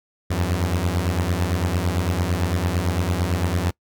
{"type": "beating tone pair", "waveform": "sawtooth", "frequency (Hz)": [84.1, 93], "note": ["E2", "F#2"], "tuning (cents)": [35, 9], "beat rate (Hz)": 8.9, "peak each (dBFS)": -19, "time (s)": [0.3, 3.71], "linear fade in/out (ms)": 10, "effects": ["noise-tail reverb RT60 0.1 s tail -23 dB re dry"]}